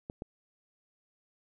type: clicks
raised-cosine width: 2 ms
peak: -25 dBFS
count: 2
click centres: 0.099 / 0.221 s
effects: none